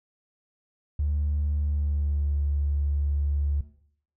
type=tone with pitch glide; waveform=triangle; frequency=73.6 to 71.88 Hz; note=D2 to D2; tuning=+4 to -37 cents; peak=-19 dBFS; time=0.99-3.61 s; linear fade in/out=5 ms; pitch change=-41 cents; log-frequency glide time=1.58-2.43 s; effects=noise-tail reverb RT60 0.6 s tail -18 dB re dry + tanh soft clip ceiling -20 dBFS